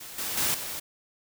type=noise with level steps; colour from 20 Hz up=white; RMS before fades=-42 / -32 / -26 / -35 dBFS; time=0-0.8 s; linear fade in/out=10 ms; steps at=0.18 / 0.37 / 0.54 s; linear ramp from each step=5 ms; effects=none